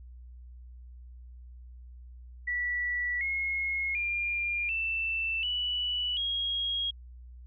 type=tone with pitch steps; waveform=sine; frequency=1950 / 2164 / 2401 / 2664 / 2956 / 3279 Hz; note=B6 / C#7 / D7 / E7 / F#7 / G#7; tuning=-23 / -42 / +38 / +18 / -2 / -23 cents; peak=-28 dBFS; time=2.47-6.91 s; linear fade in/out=10 ms; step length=740 ms; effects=added 61 Hz sine -45 dBFS peak until 7.46 s